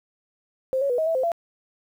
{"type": "tone with pitch steps", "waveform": "sine", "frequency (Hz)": [524, 557, 489.7, 635, 655, 519, 678], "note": ["C5", "C#5", "B4", "D#5", "E5", "C5", "E5"], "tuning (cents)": [2, 8, -15, 35, -11, -14, 49], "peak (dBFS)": -20, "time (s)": [0.73, 1.318], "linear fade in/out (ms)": 0, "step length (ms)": 84, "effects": ["9-bit"]}